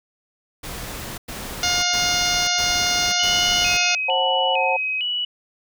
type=noise bursts; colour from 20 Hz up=pink; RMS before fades=-32 dBFS; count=5; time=0.63-3.776 s; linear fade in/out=10 ms; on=550 ms; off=99 ms
type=harmonic tone; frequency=711 Hz; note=F5; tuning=31 cents sharp; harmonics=1 / 2 / 3 / 4 / 5 / 6 / 7 / 8 / 9; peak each=-27 / -27 / -27 / -27 / -27 / -27 / -27 / -27 / -27 dBFS; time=1.63-3.95 s; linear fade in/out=2 ms
type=tone with vibrato; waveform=sine; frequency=2730 Hz; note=F7; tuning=40 cents flat; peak=-21 dBFS; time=3.19-5.25 s; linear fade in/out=5 ms; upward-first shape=square; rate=1.1 Hz; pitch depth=130 cents each way
type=chord; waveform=sine; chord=F# diminished; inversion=second; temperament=just; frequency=532.8 / 740 / 888 Hz; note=C5 / F#5 / A5; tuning=+31 / 0 / +16 cents; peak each=-23 dBFS; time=4.08-4.77 s; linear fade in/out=10 ms
effects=none